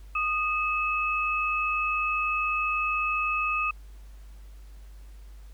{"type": "tone pair together", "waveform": "sine", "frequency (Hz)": [1234, 2586], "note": ["D#6", "E7"], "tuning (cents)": [-15, -34], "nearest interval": "octave + minor second", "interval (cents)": 1281, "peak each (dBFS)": -27, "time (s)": [0.15, 3.71], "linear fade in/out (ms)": 5, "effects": ["added 50 Hz sine -43 dBFS peak until 5.53 s", "pink hiss -61 dBFS RMS until 5.53 s"]}